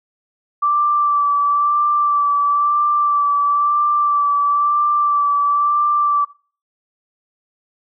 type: tone with vibrato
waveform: sine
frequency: 1167 Hz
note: D6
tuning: 11 cents flat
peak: -13 dBFS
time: 0.62-6.25 s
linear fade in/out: 10 ms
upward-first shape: sine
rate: 1 Hz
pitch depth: 21 cents each way
effects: noise-tail reverb RT60 0.4 s tail -20 dB re dry